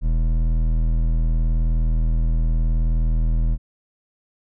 sine tone with hard clipping, 40.41 Hz, E1, 34 cents flat, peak -18 dBFS, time 0.01-3.58 s, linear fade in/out 50 ms, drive 10 dB, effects none

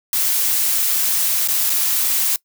blue noise with dropouts, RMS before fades -18 dBFS, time 0.13-2.36 s, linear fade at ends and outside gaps 1 ms, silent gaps 1.475-1.485 / 1.696-1.701 s, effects noise-tail reverb RT60 0.1 s tail -22 dB re dry

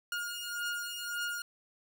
sawtooth beating tone pair, 1425 / 1426.8 Hz, F6 / F6, +34 / +37 cents, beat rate 1.8 Hz, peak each -35 / -34 dBFS, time 0.12-1.42 s, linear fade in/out 2 ms, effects none

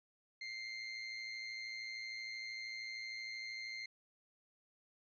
30% pulse tone with amplitude modulation, 2098 Hz, C7, 4 cents sharp, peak -38 dBFS, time 0.41-3.86 s, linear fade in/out 5 ms, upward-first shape sine, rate 113 Hz, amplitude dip 45%, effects resampled to 16000 Hz

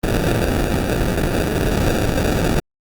pink noise with sample-and-hold, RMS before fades -18 dBFS, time 0.03-2.6 s, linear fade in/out 5 ms, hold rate 1050 Hz, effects Opus 32 kbps

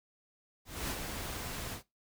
pink noise with ADSR envelope, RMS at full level -35 dBFS, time 0.65-1.83 s, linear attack 250 ms, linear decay 53 ms, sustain -5 dB, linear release 110 ms, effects noise-tail reverb RT60 0.2 s tail -19 dB re dry

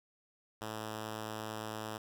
5% pulse tone, 108.9 Hz, A2, 17 cents flat, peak -28 dBFS, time 0.61-1.98 s, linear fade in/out 5 ms, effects none

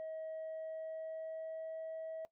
sine tone with pitch glide, 637 to 643.3 Hz, D#5 to E5, +41 to -42 cents, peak -39 dBFS, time 0-2.25 s, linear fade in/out 0 ms, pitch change +17 cents, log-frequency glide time 0.27-1.73 s, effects noise-tail reverb RT60 0.1 s tail -18 dB re dry + tanh soft clip ceiling -39 dBFS

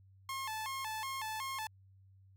sawtooth tone with vibrato, 968 Hz, B5, 35 cents flat, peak -34 dBFS, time 0.29-1.67 s, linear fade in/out 2 ms, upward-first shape square, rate 2.7 Hz, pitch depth 180 cents each way, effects added 96 Hz sine -59 dBFS peak until 2.36 s

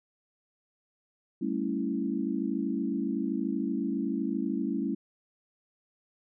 sine chord, A dominant seventh, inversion third, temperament equal with one note detuned, 196 / 223.8 / 277.2 / 329.6 Hz, G3 / A3 / C#4 / E4, 0 / +30 / 0 / 0 cents, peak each -34 / -33 / -32 / -34 dBFS, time 1.41-4.95 s, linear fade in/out 10 ms, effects none

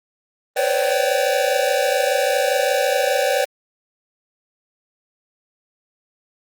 square tone cluster, 498.2 / 532 / 559 / 584 / 770 Hz, B4 / C5 / C#5 / D5 / G5, +15 / +29 / +14 / -10 / -31 cents, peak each -24 dBFS, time 0.56-3.45 s, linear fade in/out 10 ms, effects Opus 24 kbps

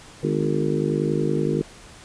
harmonic tone with a mistuned harmonic, 50.7 Hz, G#1, 41 cents flat, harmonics 3 / 4 / 5 / 6 / 7 / 8 / 9, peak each -25 / -30 / -30 / -28 / -26 / -29 / -28 dBFS, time 0.23-1.62 s, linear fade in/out 5 ms, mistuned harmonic 4, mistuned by +55 cents, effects pink hiss -45 dBFS RMS until 2.04 s + resampled to 22050 Hz

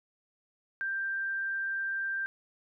sine tone, 1578 Hz, G6, 11 cents sharp, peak -30 dBFS, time 0.81-2.26 s, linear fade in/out 0 ms, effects none

